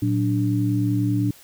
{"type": "tone cluster", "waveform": "sine", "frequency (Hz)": [116.4, 186.5, 292.3], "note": ["A#2", "F#3", "D4"], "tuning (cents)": [-2, 14, -8], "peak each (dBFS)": [-21, -28, -22], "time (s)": [0.02, 1.31], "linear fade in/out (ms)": 5, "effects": ["white hiss -49 dBFS RMS until 1.43 s"]}